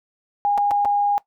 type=tone with dropouts; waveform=sine; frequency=816 Hz; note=G#5; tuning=31 cents flat; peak=-16 dBFS; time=0.45-1.18 s; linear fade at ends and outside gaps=0 ms; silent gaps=0.577-0.581 / 0.709-0.714 / 0.849-0.855 s; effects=noise-tail reverb RT60 0.1 s tail -19 dB re dry